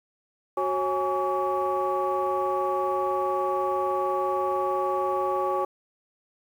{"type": "tone cluster", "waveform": "sine", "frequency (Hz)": [371.2, 547, 831, 1135], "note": ["F#4", "C#5", "G#5", "C#6"], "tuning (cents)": [6, -23, 1, 41], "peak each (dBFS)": -28, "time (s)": [0.57, 5.65], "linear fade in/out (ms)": 5, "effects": ["tanh soft clip ceiling -16 dBFS", "9-bit"]}